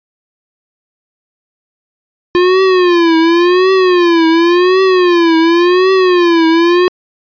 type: tone with vibrato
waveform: square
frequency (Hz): 351.6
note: F4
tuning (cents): +12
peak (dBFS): -7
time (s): 2.35-6.88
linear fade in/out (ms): 0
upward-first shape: triangle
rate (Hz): 0.91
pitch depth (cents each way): 150
effects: resampled to 11025 Hz